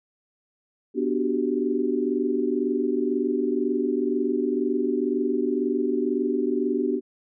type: chord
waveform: sine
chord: G major seventh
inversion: first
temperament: equal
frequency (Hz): 246.9 / 293.7 / 370 / 392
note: B3 / D4 / F#4 / G4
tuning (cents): 0 / 0 / 0 / 0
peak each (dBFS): -27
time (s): 0.94-7.01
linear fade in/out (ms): 50
effects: none